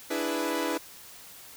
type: chord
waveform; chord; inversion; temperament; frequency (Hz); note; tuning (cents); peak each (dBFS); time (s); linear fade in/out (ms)
sawtooth; E dominant seventh; third; equal; 293.7 / 329.6 / 415.3 / 493.9; D4 / E4 / G#4 / B4; 0 / 0 / 0 / 0; -29 / -28 / -33 / -29; 0.1-0.78; 10
effects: white hiss -48 dBFS RMS until 1.56 s